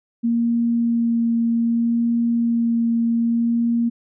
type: tone with vibrato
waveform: sine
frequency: 232.9 Hz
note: A#3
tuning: 1 cent flat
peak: -16 dBFS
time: 0.23-3.9 s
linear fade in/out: 20 ms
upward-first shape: sine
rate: 0.64 Hz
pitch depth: 10 cents each way
effects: none